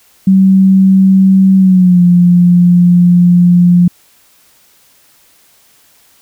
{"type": "tone with pitch glide", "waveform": "sine", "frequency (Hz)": [191, 176.16], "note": ["G3", "F3"], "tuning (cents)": [-45, 15], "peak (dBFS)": -3, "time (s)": [0.27, 3.88], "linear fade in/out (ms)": 5, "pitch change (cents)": -140, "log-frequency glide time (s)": [1.57, 2.02], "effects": ["white hiss -48 dBFS RMS until 6.21 s"]}